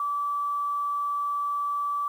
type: tone with quantisation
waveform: sine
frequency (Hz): 1156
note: D6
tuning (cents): -28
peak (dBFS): -25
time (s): 0-2.08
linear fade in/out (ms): 2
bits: 9
effects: none